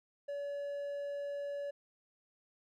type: tone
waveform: triangle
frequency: 570 Hz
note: C#5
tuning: 48 cents sharp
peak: -35 dBFS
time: 0.28-1.71 s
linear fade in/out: 10 ms
effects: none